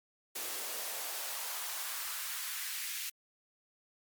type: noise with high-pass filter sweep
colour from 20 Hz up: white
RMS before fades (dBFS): -39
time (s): 0.35-3.1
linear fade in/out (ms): 10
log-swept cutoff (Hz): 350 to 2200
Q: 1.4
effects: Opus 48 kbps